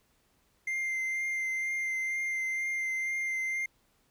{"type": "tone with vibrato", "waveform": "triangle", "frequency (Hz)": 2093, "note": "C7", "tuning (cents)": 0, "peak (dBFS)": -28, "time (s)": [0.67, 3.66], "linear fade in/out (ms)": 5, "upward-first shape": "triangle", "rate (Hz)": 2.1, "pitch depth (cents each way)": 17, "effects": ["pink hiss -70 dBFS RMS until 4.1 s"]}